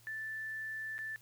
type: tone with dropouts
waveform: sine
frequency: 1760 Hz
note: A6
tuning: in tune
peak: -38 dBFS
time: 0.07-1.16 s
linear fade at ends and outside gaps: 0 ms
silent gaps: 0.981-0.989 s
effects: added 116 Hz sine -64 dBFS peak until 1.21 s + white hiss -64 dBFS RMS until 1.21 s